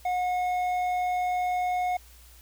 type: tone with hard clipping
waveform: sine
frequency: 725 Hz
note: F#5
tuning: 35 cents flat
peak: -26 dBFS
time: 0.05-1.97 s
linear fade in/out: 5 ms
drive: 6 dB
effects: added 60 Hz sine -51 dBFS peak until 2.41 s + white hiss -55 dBFS RMS until 2.41 s